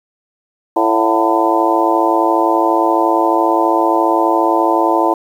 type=harmonic tone with a mistuned harmonic; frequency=111.7 Hz; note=A2; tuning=27 cents sharp; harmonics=3 / 4 / 5 / 6 / 7 / 8 / 9; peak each=-16 / -22 / -20 / -19 / -19 / -16 / -19 dBFS; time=0.76-5.14 s; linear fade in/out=5 ms; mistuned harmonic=7; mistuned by=-84 cents; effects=7-bit